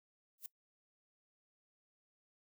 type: noise with exponential growth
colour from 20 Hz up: violet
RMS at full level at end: -40 dBFS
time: 0.38-0.46 s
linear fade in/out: 2 ms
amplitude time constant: 16 ms
effects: noise-tail reverb RT60 0.1 s tail -20 dB re dry